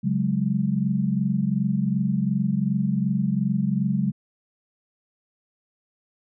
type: chord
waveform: sine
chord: C# suspended fourth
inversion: none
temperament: equal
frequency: 138.59 / 185 / 207.7 Hz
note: C#3 / F#3 / G#3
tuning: 0 / 0 / 0 cents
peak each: -26 / -24 / -24 dBFS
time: 0.03-4.12 s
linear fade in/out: 20 ms
effects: none